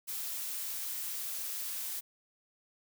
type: noise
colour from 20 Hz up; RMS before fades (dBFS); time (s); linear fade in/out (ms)
blue; -38; 0.07-2.01; 20
effects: none